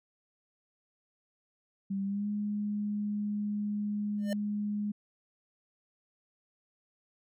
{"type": "tone with pitch glide", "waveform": "sine", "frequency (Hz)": [196, 207.5], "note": ["G3", "G#3"], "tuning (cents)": [0, -1], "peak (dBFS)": -30, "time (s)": [1.9, 4.92], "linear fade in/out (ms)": 10, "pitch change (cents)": 99, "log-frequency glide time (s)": [2.04, 2.28]}
{"type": "tone with exponential growth", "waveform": "square", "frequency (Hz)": 600, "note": "D5", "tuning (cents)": 37, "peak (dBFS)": -31, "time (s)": [4.18, 4.33], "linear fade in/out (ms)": 2, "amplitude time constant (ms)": 32}
{"effects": []}